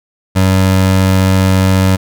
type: tone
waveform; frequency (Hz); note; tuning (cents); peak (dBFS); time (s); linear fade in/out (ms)
25% pulse; 94.6; F#2; +39; -4; 0.35-1.97; 20
effects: none